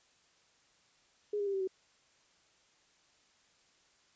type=tone with pitch steps; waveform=sine; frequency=415.3 / 405.3 / 395.6 / 386.1 / 376.9 Hz; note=G#4 / G#4 / G4 / G4 / F#4; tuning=0 / -42 / +16 / -26 / +32 cents; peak=-31 dBFS; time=1.33-1.675 s; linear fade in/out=5 ms; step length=69 ms; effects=white hiss -68 dBFS RMS until 4.15 s + resampled to 16000 Hz